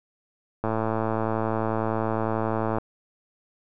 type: click train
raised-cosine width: 1 ms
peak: -12 dBFS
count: 239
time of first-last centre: 0.64-2.784 s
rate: 111 Hz
effects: none